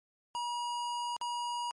square tone with dropouts, 959 Hz, A#5, 49 cents sharp, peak -34 dBFS, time 0.35-1.71 s, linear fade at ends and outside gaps 0 ms, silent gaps 1.165-1.213 s, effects low-pass 10000 Hz 12 dB/octave + MP3 48 kbps

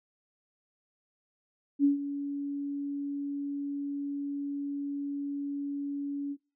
sine tone with ADSR envelope, 283.3 Hz, C#4, 38 cents sharp, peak -18 dBFS, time 1.79-6.37 s, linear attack 53 ms, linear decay 130 ms, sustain -13 dB, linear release 54 ms, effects noise-tail reverb RT60 0.3 s tail -20 dB re dry

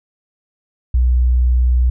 sine tone, 61.74 Hz, B1, in tune, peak -10 dBFS, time 0.94-1.9 s, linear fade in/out 5 ms, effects none

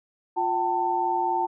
sine tone cluster, 352.8 / 768 / 892 Hz, F4 / G5 / A5, +18 / -36 / +23 cents, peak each -30 / -27 / -24 dBFS, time 0.36-1.47 s, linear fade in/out 20 ms, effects none

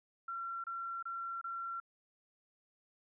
sine tone bursts, 1363 Hz, F6, 43 cents flat, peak -38 dBFS, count 4, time 0.28-1.801 s, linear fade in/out 5 ms, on 360 ms, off 27 ms, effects none

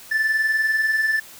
triangle tone pair together, 1739.8 / 1760 Hz, A6 / A6, -20 / 0 cents, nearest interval unison, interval 20 cents, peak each -24 / -16 dBFS, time 0.11-1.2 s, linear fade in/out 10 ms, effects tanh soft clip ceiling -10 dBFS + white hiss -43 dBFS RMS until 1.39 s

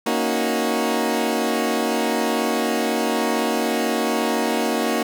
20% pulse chord, D# minor seventh, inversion second, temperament equal, 233.1 / 277.2 / 311.1 / 370 Hz, A#3 / C#4 / D#4 / F#4, 0 / 0 / 0 / 0 cents, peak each -18 / -22 / -21 / -21 dBFS, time 0.06-5.03 s, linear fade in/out 5 ms, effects none

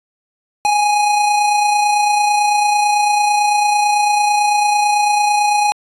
square tone with amplitude modulation, 830.6 Hz, G#5, in tune, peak -11 dBFS, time 0.65-5.72 s, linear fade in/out 0 ms, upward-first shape sine, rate 29 Hz, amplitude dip 35%, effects resampled to 24000 Hz

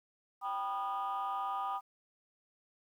sine chord, G augmented, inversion none, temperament just, 784 / 980 / 1225 Hz, G5 / B5 / D#6, 0 / -14 / -27 cents, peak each -36 / -38 / -36 dBFS, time 0.41-1.81 s, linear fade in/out 50 ms, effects tanh soft clip ceiling -29 dBFS + 11-bit

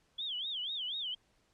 sine tone with vibrato, 3322 Hz, G#7, in tune, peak -35 dBFS, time 0.18-1.15 s, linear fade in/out 10 ms, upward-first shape sine, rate 4.1 Hz, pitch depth 220 cents each way, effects pink hiss -72 dBFS RMS until 1.53 s + low-pass 8000 Hz 12 dB/octave

